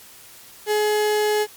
35% pulse tone, 422.4 Hz, G#4, 29 cents sharp, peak -16 dBFS, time 0.66-1.47 s, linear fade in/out 50 ms, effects white hiss -45 dBFS RMS until 1.56 s + MP3 96 kbps

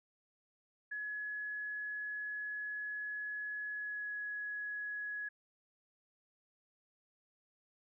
sine tone with pitch glide, 1692 to 1680.3 Hz, G#6 to G#6, +32 to +20 cents, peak -38 dBFS, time 0.91-5.29 s, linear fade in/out 10 ms, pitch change -12 cents, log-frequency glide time 3.72-4.12 s, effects none

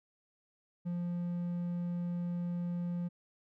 triangle tone, 174.61 Hz, F3, in tune, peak -31 dBFS, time 0.85-3.09 s, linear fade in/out 20 ms, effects none

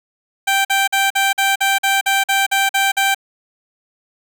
15% pulse tone bursts, 783 Hz, G5, 2 cents flat, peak -7 dBFS, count 12, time 0.47-3.147 s, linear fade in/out 10 ms, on 180 ms, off 47 ms, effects none

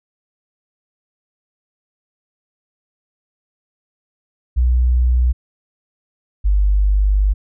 sine tone pair in turn, 61.5 / 49.76 Hz, B1 / G1, -7 / +27 cents, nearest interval major third, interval 366 cents, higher first, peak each -11 dBFS, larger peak neither, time 4.56-5.33 / 6.44-7.34 s, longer second, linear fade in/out 20 ms, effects none

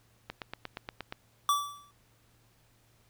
click train, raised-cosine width 0.3 ms, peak -21 dBFS, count 8, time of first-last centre 0.3-1.124 s, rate 8.49 Hz
square tone with exponential decay, 1156 Hz, D6, 28 cents flat, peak -22 dBFS, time 1.49-1.91 s, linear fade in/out 1 ms, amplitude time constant 90 ms
effects added 114 Hz sine -67 dBFS peak until 3.09 s + pink hiss -67 dBFS RMS until 3.09 s

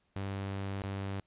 sawtooth tone with dropouts, 98 Hz, G2, in tune, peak -31 dBFS, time 0.16-1.2 s, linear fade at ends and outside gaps 0 ms, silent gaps 0.819-0.838 s, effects pink hiss -75 dBFS RMS until 1.26 s + resampled to 8000 Hz

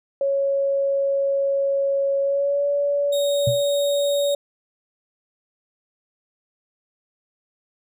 sine tone with pitch glide, 553 to 571.2 Hz, C#5 to D5, -4 to -48 cents, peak -18 dBFS, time 0.21-4.35 s, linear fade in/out 2 ms, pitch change +56 cents, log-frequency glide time 2.21-2.66 s
sawtooth tone, 3729 Hz, A#7, in tune, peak -25 dBFS, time 3.12-4.35 s, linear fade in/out 10 ms
sine tone with exponential decay, 122.4 Hz, B2, 15 cents flat, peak -15 dBFS, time 3.47-3.63 s, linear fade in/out 5 ms, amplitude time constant 33 ms
effects none

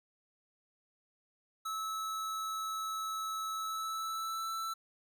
square tone with pitch glide, 1300 to 1326.5 Hz, E6 to E6, -24 to +10 cents, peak -36 dBFS, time 1.65-4.74 s, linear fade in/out 10 ms, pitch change +34 cents, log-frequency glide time 3.54-4.52 s, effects 12-bit

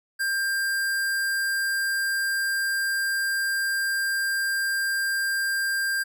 square tone, 1592 Hz, G6, 26 cents sharp, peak -24 dBFS, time 0.19-6.04 s, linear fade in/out 20 ms, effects none

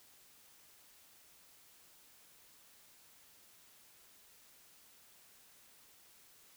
silence, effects white hiss -63 dBFS RMS until 6.56 s

